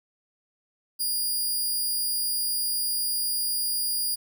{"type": "tone", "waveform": "10% pulse", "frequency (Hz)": 4844, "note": "D#8", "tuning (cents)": -47, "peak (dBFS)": -18, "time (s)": [0.99, 4.16], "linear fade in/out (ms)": 20, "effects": ["10-bit"]}